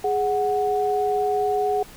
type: tone pair together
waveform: sine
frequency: 415.3 / 740 Hz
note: G#4 / F#5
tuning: 0 / 0 cents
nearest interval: minor seventh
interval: 1000 cents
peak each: -22 dBFS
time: 0.04-1.83 s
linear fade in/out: 5 ms
effects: pink hiss -45 dBFS RMS until 1.96 s